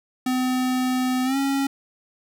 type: tone with pitch glide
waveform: square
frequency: 254.8 to 274.7 Hz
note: C4 to C#4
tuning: -46 to -16 cents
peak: -21 dBFS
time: 0.26-1.67 s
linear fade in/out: 5 ms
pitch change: +130 cents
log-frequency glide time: 1.24-1.37 s
effects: none